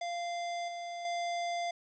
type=tone with level steps; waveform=square; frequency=693 Hz; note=F5; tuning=14 cents flat; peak=-35 / -39 / -33 dBFS; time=0.01-1.71 s; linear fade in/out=5 ms; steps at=0.68 / 1.05 s; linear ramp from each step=2 ms; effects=resampled to 16000 Hz + 11-bit